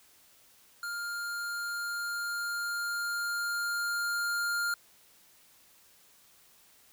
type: tone with level ramp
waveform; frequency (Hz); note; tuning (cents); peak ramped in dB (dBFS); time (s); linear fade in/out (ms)
square; 1404; F6; +9; -35 to -29; 0.83-4.74; 2
effects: white hiss -61 dBFS RMS until 6.92 s